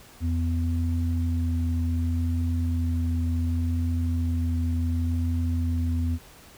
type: tone pair together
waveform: sine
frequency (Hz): 83.6 / 250.1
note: E2 / B3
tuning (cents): +25 / +22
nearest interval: octave + perfect fifth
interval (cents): 1897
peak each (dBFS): -23 / -30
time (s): 0.2-6.19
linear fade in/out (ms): 50
effects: pink hiss -50 dBFS RMS until 6.57 s